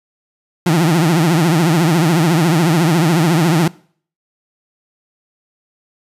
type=tone with vibrato; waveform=30% pulse; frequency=164.81 Hz; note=E3; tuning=in tune; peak=-8 dBFS; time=0.66-3.68 s; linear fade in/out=5 ms; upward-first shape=triangle; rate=14 Hz; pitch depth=190 cents each way; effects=noise-tail reverb RT60 0.5 s tail -22 dB re dry + resampled to 32000 Hz